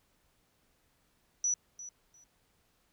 sine tone with echo, 5910 Hz, F#8, 3 cents flat, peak -27 dBFS, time 1.44-1.54 s, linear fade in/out 2 ms, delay 350 ms, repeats 2, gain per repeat -15 dB, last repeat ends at 2.24 s, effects pink hiss -72 dBFS RMS until 2.92 s

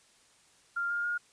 sine tone with pitch steps, 1395 / 1410.4 / 1426 Hz, F6 / F6 / F6, -2 / +17 / +36 cents, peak -29 dBFS, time 0.76-1.18 s, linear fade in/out 10 ms, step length 140 ms, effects white hiss -63 dBFS RMS until 1.32 s + resampled to 22050 Hz

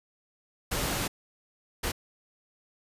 pink noise bursts at uneven times, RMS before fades -30 dBFS, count 2, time 0.71-1.08 / 1.83-1.92 s, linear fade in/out 10 ms, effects resampled to 32000 Hz

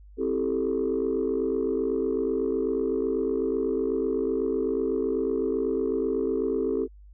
sine chord, A minor seventh, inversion first, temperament equal with one note detuned, 263.7 / 329.6 / 392 / 440 Hz, C4 / E4 / G4 / A4, +14 / 0 / 0 / 0 cents, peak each -29 / -31 / -27 / -27 dBFS, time 0.17-6.88 s, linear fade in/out 50 ms, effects tanh soft clip ceiling -17 dBFS + added 50 Hz sine -46 dBFS peak until 7.13 s

